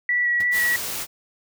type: tone with vibrato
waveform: sine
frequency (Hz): 1941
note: B6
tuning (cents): -31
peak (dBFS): -18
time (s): 0.09-0.76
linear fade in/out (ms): 2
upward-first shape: square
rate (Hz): 3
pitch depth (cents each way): 12
type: noise with exponential decay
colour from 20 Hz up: pink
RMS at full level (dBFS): -32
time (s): 0.4-0.49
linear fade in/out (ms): 5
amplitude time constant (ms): 18
type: noise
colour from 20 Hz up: white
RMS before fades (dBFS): -29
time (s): 0.51-1.07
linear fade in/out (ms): 50
effects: none